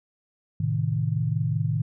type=chord; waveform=sine; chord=A diminished; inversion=none; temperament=equal; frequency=110 / 130.81 / 155.56 Hz; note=A2 / C3 / Eb3; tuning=0 / 0 / 0 cents; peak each=-26 / -28 / -26 dBFS; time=0.6-1.82 s; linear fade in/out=5 ms; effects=none